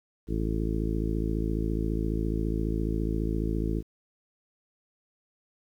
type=harmonic tone; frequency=54.6 Hz; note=A1; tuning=13 cents flat; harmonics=1 / 2 / 3 / 4 / 5 / 6 / 7 / 8; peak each=-29 / -35 / -34 / -36 / -36 / -34 / -40 / -39 dBFS; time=0.27-3.83 s; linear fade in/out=50 ms; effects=10-bit